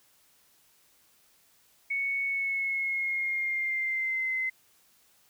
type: tone with pitch glide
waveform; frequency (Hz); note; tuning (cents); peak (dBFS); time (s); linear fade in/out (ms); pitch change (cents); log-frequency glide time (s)
sine; 2217 to 2057; C#7 to C7; 0 to -30; -27; 1.9-4.5; 10; -130; 2.25-4.33
effects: white hiss -64 dBFS RMS until 5.29 s